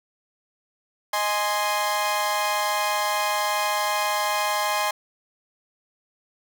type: chord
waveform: sawtooth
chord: Ab major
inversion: second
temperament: equal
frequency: 622.3 / 830.6 / 1046.5 Hz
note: Eb5 / Ab5 / C6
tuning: 0 / 0 / 0 cents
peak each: -25 / -22 / -22 dBFS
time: 1.13-4.91 s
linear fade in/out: 5 ms
effects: none